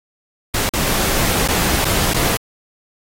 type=noise with dropouts; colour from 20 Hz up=pink; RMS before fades=-18 dBFS; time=0.54-2.37 s; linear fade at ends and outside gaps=2 ms; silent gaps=0.692-0.736 / 1.477-1.485 / 1.846-1.852 / 2.136-2.144 s; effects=AAC 48 kbps